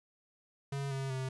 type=tone with pitch steps; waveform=square; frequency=139 / 135 / 131.2 Hz; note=C#3 / C#3 / C3; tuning=+5 / -45 / +5 cents; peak=-35 dBFS; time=0.72-1.29 s; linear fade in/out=5 ms; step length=190 ms; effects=resampled to 22050 Hz + 11-bit